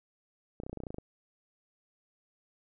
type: clicks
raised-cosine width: 2 ms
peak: -26 dBFS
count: 12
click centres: 0.601 / 0.635 / 0.665 / 0.696 / 0.73 / 0.773 / 0.803 / 0.836 / 0.868 / 0.905 / 0.944 / 0.984 s
effects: none